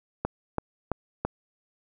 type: click train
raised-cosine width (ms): 1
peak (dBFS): -12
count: 4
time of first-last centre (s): 0.25-1.25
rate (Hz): 3
effects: none